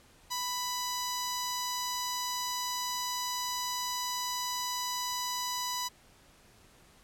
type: tone with notch filter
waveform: 10% pulse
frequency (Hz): 990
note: B5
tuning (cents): +4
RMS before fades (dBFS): -34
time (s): 0.3-5.89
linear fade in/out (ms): 20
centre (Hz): 2400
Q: 0.83
effects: pink hiss -60 dBFS RMS until 7.03 s + low-pass 12000 Hz 12 dB/octave